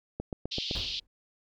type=click train; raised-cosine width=2 ms; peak=-20 dBFS; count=5; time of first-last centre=0.2-0.712 s; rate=7.82 Hz
type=band-pass noise; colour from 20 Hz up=pink; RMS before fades=-35 dBFS; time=0.51-1 s; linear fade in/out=10 ms; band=2900 to 4800 Hz; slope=48 dB/octave
type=noise with exponential decay; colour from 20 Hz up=brown; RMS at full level=-31 dBFS; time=0.75-1.07 s; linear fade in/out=5 ms; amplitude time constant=69 ms
effects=none